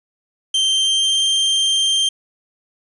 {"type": "tone with pitch glide", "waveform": "40% pulse", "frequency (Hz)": [3136, 3165], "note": ["G7", "G7"], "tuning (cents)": [0, 16], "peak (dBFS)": -13, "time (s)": [0.54, 2.09], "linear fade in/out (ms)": 5, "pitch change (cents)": 16, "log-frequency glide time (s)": [0.66, 1.27], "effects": ["resampled to 24000 Hz", "8-bit"]}